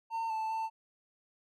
triangle tone with pitch steps, 907 / 881 / 891 Hz, A#5 / A5 / A5, -48 / +2 / +22 cents, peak -30 dBFS, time 0.1-0.7 s, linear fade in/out 50 ms, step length 200 ms, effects none

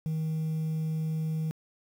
sine tone, 158.1 Hz, D#3, 28 cents sharp, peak -25 dBFS, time 0.06-1.51 s, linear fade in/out 0 ms, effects tanh soft clip ceiling -27 dBFS + 9-bit

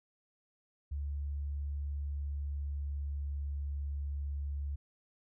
sine tone with pitch glide, 71.6 to 71.15 Hz, D2 to C#2, -43 to +46 cents, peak -34 dBFS, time 0.91-4.76 s, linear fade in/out 10 ms, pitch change -11 cents, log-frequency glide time 1.87-3.37 s, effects none

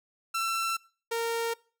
sawtooth tone pair in turn, 1343 / 461.6 Hz, E6 / A#4, +32 / -17 cents, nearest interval octave + tritone, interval 1849 cents, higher first, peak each -24 dBFS, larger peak neither, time 0.34-0.77 / 1.11-1.54 s, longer neither, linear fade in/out 10 ms, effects noise-tail reverb RT60 0.4 s tail -23 dB re dry

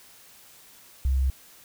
sine tone, 66 Hz, C2, 16 cents sharp, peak -20 dBFS, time 1.05-1.3 s, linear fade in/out 0 ms, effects white hiss -52 dBFS RMS until 1.64 s

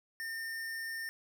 square tone, 1813 Hz, A#6, 49 cents flat, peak -38 dBFS, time 0.2-1.09 s, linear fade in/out 0 ms, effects none

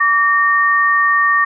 sine tone pair together, 1153.7 / 1838 Hz, D6 / A#6, -31 / -25 cents, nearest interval minor sixth, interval 806 cents, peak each -13 dBFS, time 0-1.45 s, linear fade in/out 10 ms, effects none

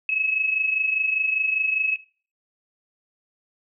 sine tone pair together, 2553 / 2578 Hz, D#7 / E7, +44 / -39 cents, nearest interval unison, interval 17 cents, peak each -27 / -22 dBFS, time 0.09-1.96 s, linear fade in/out 2 ms, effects noise-tail reverb RT60 0.4 s tail -19 dB re dry

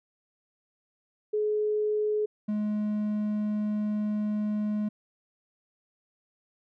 sine / triangle tone pair in turn, 423.6 / 210.6 Hz, G#4 / G#3, +34 / +24 cents, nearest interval octave, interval 1210 cents, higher first, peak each -24 / -24 dBFS, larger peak neither, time 1.33-2.26 / 2.48-4.89 s, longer second, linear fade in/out 10 ms, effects none

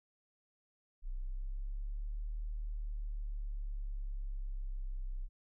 sine linear two-way sweep, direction up then down, 30.87 to 38.32 to 31.85 Hz, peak -36 dBFS, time 1.02-5.29 s, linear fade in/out 50 ms, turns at 2.37 s, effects none

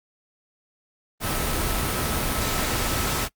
sine tone in noise, 1300 Hz, E6, 24 cents flat, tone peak -35 dBFS, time 1.2-3.29 s, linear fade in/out 50 ms, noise pink, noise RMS -25 dBFS, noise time 1.2-3.29 s, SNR -13 dB, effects noise-tail reverb RT60 0.1 s tail -23 dB re dry + Opus 32 kbps

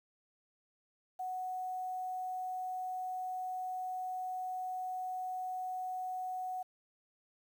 sine tone with quantisation, 740 Hz, F#5, in tune, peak -36 dBFS, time 1.19-6.63 s, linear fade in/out 10 ms, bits 10, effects none

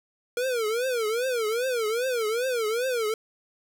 square tone with vibrato, 472.1 Hz, A#4, 22 cents sharp, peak -25 dBFS, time 0.37-3.14 s, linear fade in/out 2 ms, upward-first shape triangle, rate 2.5 Hz, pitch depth 210 cents each way, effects none

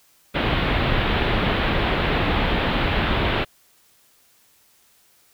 pink low-pass noise, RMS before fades -21 dBFS, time 0.34-3.45 s, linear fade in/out 20 ms, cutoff 3700 Hz, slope 48 dB/octave, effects white hiss -58 dBFS RMS until 5.33 s

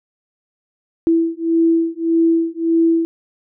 sine beating tone pair, 329.6 / 331.3 Hz, E4 / E4, 0 / +9 cents, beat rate 1.7 Hz, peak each -16 dBFS, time 1.07-3.05 s, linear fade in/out 0 ms, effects none

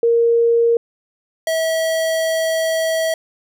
sine / square tone pair in turn, 466.2 / 647.3 Hz, A#4 / E5, 0 / -32 cents, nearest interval tritone, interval 568 cents, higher second, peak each -11 / -17 dBFS, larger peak first, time 0.03-0.77 / 1.47-3.14 s, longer second, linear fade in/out 2 ms, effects none

